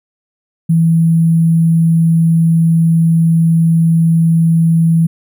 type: tone with sample-and-hold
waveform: sine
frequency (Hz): 164.6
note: E3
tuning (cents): -2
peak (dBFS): -7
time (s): 0.69-5.07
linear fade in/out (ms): 10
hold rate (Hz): 11025
effects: none